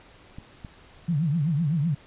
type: clicks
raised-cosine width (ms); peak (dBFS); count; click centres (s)
5; -26 / -25; 2; 0.385 / 0.648
type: tone with vibrato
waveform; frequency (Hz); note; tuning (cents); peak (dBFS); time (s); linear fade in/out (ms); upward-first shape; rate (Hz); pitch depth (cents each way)
sine; 155.56; D#3; 0; -21; 1.08-1.95; 10; triangle; 7.9; 250
effects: pink hiss -52 dBFS RMS until 2.06 s + resampled to 8000 Hz